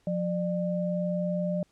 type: tone pair together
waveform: sine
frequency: 177.86 / 599 Hz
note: F3 / D5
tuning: +32 / +34 cents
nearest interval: octave + major sixth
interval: 2102 cents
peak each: -28 / -30 dBFS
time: 0.07-1.63 s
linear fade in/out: 2 ms
effects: pink hiss -68 dBFS RMS until 1.71 s + low-pass 9000 Hz 12 dB/octave